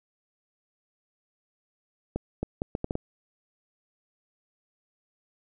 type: accelerating click train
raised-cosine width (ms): 2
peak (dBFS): -15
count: 7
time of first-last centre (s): 2.16-2.954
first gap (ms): 270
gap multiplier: 0.7
effects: none